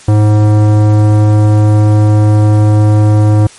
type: tone with tanh clipping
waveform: sine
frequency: 105.7 Hz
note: G#2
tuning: 31 cents sharp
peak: -6 dBFS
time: 0.08-3.47 s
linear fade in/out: 5 ms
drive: 17 dB
effects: white hiss -36 dBFS RMS until 3.58 s + MP3 48 kbps